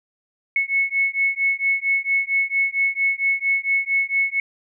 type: beating tone pair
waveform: sine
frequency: 2197 / 2201.4 Hz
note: C#7 / C#7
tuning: -16 / -13 cents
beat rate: 4.4 Hz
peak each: -21 dBFS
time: 0.56-4.4 s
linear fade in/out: 2 ms
effects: none